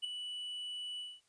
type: tone with ADSR envelope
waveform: triangle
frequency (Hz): 2960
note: F#7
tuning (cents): 0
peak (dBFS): -30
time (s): 0.02-1.21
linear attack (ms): 26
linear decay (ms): 4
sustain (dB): -8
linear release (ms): 220
effects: white hiss -73 dBFS RMS until 1.28 s + resampled to 22050 Hz